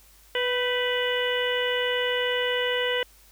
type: harmonic tone with a mistuned harmonic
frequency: 493.9 Hz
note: B4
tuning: in tune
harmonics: 1 / 2 / 3 / 4 / 5 / 6 / 7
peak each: -26 / -35 / -33 / -30 / -39 / -29 / -41 dBFS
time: 0.35-3.03 s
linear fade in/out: 2 ms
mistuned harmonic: 3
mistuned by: +52 cents
effects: added 50 Hz sine -56 dBFS peak until 3.31 s + white hiss -56 dBFS RMS until 3.31 s